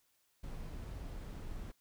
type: noise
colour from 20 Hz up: brown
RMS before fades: -44 dBFS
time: 0.43-1.72 s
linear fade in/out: 10 ms
effects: white hiss -75 dBFS RMS until 1.8 s